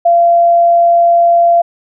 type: tone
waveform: sine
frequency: 686 Hz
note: F5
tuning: 31 cents flat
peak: -5 dBFS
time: 0.05-1.62 s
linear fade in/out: 10 ms
effects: none